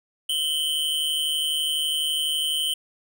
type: tone pair together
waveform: square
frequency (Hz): 2982 / 3134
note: F#7 / G7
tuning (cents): +13 / -1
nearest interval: minor second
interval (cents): 86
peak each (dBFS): -26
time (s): 0.29-2.74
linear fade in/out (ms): 5
effects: none